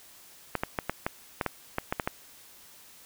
clicks, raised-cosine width 0.5 ms, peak -12 dBFS, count 11, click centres 0.553 / 0.635 / 0.788 / 0.896 / 1.065 / 1.412 / 1.463 / 1.784 / 1.925 / 1.998 / 2.075 s, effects white hiss -53 dBFS RMS until 3.05 s

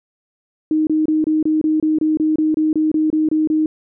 sine tone bursts, 311.1 Hz, D#4, in tune, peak -13 dBFS, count 16, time 0.71-3.66 s, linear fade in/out 2 ms, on 160 ms, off 26 ms, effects none

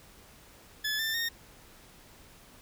20% pulse tone with pitch steps, 1721 / 1781.7 / 1844.5 Hz, A6 / A6 / A#6, -39 / +21 / -19 cents, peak -24 dBFS, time 0.84-1.29 s, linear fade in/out 10 ms, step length 150 ms, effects pink hiss -55 dBFS RMS until 2.61 s

